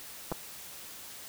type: clicks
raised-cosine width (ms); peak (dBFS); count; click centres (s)
1; -19; 2; 0.317 / 0.323
effects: white hiss -46 dBFS RMS until 1.28 s